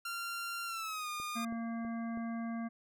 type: tone with pitch glide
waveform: sawtooth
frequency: 1382 to 1217.1 Hz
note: F6 to D#6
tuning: -19 to -39 cents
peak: -34 dBFS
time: 0.05-1.45 s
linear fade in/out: 5 ms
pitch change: -220 cents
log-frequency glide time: 0.66-1.09 s
type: click train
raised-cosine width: 2 ms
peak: -37 dBFS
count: 4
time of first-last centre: 1.2-2.174 s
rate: 3.08 Hz
type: harmonic tone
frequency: 229.9 Hz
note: A#3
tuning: 24 cents flat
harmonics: 1 / 3 / 5 / 7 / 9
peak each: -36 / -46 / -50 / -53 / -55 dBFS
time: 1.35-2.69 s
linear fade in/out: 20 ms
effects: none